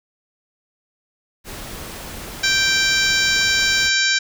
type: noise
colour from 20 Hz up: pink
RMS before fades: -33 dBFS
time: 1.44-3.91 s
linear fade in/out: 50 ms
type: harmonic tone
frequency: 783 Hz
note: G5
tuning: 2 cents flat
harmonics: 2 / 3 / 4 / 5 / 6 / 7 / 8 / 9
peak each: -19 / -23 / -27 / -22 / -26 / -24 / -30 / -27 dBFS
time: 2.43-4.19 s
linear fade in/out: 10 ms
effects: none